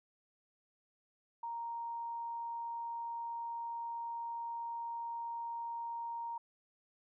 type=tone; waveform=sine; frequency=932.3 Hz; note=A#5; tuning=in tune; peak=-38 dBFS; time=1.43-6.38 s; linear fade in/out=5 ms; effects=none